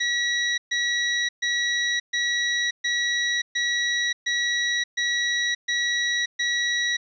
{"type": "tone bursts", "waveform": "25% pulse", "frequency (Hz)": 1924, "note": "B6", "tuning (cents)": -46, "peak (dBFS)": -18, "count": 10, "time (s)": [0, 6.97], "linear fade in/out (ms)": 10, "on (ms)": 580, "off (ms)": 130, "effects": ["resampled to 16000 Hz", "9-bit"]}